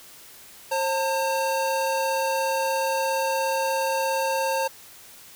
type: tone pair together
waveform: square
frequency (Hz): 534.4 / 903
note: C5 / A5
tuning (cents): +36 / +45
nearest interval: major sixth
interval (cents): 909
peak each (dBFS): -26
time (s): 0.71-4.68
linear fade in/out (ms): 10
effects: white hiss -47 dBFS RMS until 5.35 s